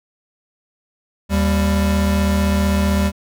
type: tone pair together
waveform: square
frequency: 77.78 / 197.7 Hz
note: D#2 / G3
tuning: 0 / +15 cents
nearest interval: octave + major third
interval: 1615 cents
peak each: -18 dBFS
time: 1.29-3.12 s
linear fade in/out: 50 ms
effects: none